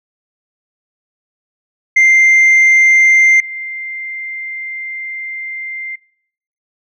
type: tone with level steps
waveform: sine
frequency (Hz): 2093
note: C7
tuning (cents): 0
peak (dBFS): -3 / -21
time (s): 1.96-5.96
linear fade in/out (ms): 10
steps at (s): 3.4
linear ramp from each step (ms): 2
effects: noise-tail reverb RT60 0.7 s tail -26 dB re dry + tanh soft clip ceiling -4 dBFS